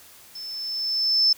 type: tone with level ramp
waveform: sine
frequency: 5274 Hz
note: E8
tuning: in tune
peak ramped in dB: -34 to -14 dBFS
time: 0.35-1.33 s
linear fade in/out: 5 ms
effects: white hiss -49 dBFS RMS until 1.37 s